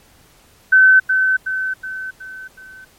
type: tone with echo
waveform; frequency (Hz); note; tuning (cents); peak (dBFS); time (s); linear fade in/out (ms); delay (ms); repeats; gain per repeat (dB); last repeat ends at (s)
sine; 1527; G6; -46; -6; 0.72-1; 10; 370; 5; -6; 2.85
effects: pink hiss -51 dBFS RMS until 2.98 s + MP3 64 kbps